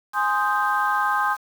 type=chord; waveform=sine; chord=Ab major seventh; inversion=none; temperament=equal; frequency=830.6 / 1046.5 / 1244.5 / 1568 Hz; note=Ab5 / C6 / Eb6 / G6; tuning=0 / 0 / 0 / 0 cents; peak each=-24 dBFS; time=0.13-1.37 s; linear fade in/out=50 ms; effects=tanh soft clip ceiling -10 dBFS + 7-bit